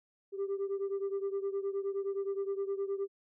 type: beating tone pair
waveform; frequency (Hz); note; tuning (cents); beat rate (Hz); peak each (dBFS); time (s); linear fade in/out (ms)
sine; 392 / 401.6; G4 / G4; 0 / +42; 9.6; -32 / -35; 0.32-3.08; 50
effects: tanh soft clip ceiling -29 dBFS